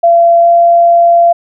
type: tone with pitch glide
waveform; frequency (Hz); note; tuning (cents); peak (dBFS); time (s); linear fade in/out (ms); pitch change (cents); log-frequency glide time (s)
sine; 681 to 685.3; F5 to F5; -44 to -33; -3; 0.03-1.33; 10; +11; 0.41-0.47
effects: none